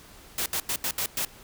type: noise bursts at uneven times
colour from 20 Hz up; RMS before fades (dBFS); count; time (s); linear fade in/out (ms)
white; -28; 6; 0.38-0.46 / 0.53-0.6 / 0.69-0.76 / 0.84-0.91 / 0.98-1.06 / 1.17-1.25; 2
effects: pink hiss -50 dBFS RMS until 1.43 s